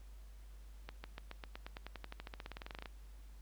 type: accelerating click train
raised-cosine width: 0.3 ms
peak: -29 dBFS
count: 26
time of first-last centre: 0.89-2.858 s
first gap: 150 ms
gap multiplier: 0.94
effects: added 50 Hz sine -51 dBFS peak until 3.41 s + pink hiss -68 dBFS RMS until 3.41 s